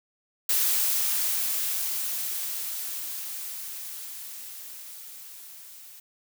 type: noise with level ramp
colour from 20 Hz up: blue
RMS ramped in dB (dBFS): -23 to -47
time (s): 0.49-6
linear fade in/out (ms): 5
effects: none